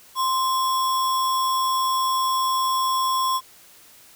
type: tone with sample-and-hold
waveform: sine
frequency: 1045 Hz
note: C6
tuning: 2 cents flat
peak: -19 dBFS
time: 0.15-3.41 s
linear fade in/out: 50 ms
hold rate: 4410 Hz
effects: white hiss -50 dBFS RMS until 4.15 s